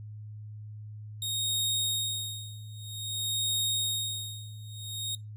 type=tone with tremolo; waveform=sawtooth; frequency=3729 Hz; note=A#7; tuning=in tune; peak=-23 dBFS; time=1.22-5.15 s; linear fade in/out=2 ms; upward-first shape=sine; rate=0.52 Hz; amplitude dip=95%; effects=noise-tail reverb RT60 0.2 s tail -23 dB re dry + added 106 Hz sine -40 dBFS peak until 5.36 s